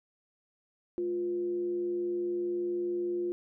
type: tone with frequency modulation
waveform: sine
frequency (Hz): 352.4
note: F4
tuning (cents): +16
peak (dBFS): -29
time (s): 0.98-3.32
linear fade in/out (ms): 0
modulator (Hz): 141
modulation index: 0.26
effects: none